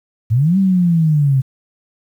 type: linear two-way sweep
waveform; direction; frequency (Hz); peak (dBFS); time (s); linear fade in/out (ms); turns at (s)
sine; up then down; 102.7 to 196.3 to 129.4; -10; 0.3-1.42; 20; 0.58
effects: 8-bit